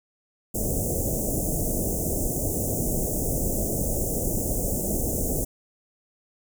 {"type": "band-stop noise", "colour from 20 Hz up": "pink", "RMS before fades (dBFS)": -26, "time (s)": [0.54, 5.45], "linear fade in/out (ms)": 10, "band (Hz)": [670, 6600], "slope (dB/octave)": 48, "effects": []}